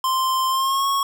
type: tone with pitch glide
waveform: square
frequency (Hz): 1045 to 1101.4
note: C6 to C#6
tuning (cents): -2 to -11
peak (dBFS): -19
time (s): 0.04-1.03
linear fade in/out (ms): 2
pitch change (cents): +91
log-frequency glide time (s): 0.48-0.87
effects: none